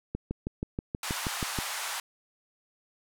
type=click train; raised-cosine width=3 ms; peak=-18 dBFS; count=10; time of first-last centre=0.15-1.588 s; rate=6.26 Hz
type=band-pass noise; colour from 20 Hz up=pink; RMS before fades=-35 dBFS; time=1.03-2 s; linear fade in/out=2 ms; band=790 to 13000 Hz; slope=24 dB/octave
effects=none